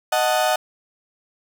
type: chord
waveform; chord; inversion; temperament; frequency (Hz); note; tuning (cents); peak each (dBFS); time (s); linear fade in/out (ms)
35% pulse; D# diminished; none; equal; 622.3 / 740 / 880; D#5 / F#5 / A5; 0 / 0 / 0; -19 / -19 / -24; 0.12-0.56; 5
effects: none